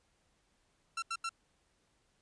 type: tone bursts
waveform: sawtooth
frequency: 1353 Hz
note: E6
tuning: 45 cents sharp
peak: -31 dBFS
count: 3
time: 0.97-1.293 s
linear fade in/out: 5 ms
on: 53 ms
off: 82 ms
effects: pink hiss -74 dBFS RMS until 2.21 s + resampled to 22050 Hz